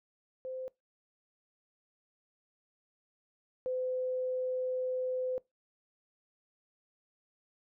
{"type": "tone pair in turn", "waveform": "sine", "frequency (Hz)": [517, 509.9], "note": ["C5", "C5"], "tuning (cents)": [-21, -45], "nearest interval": "unison", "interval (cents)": 24, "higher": "first", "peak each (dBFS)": [-37, -31], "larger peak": "second", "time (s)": [[0.45, 0.68], [3.66, 5.38]], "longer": "second", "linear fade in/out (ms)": 0, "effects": ["noise-tail reverb RT60 0.2 s tail -23 dB re dry"]}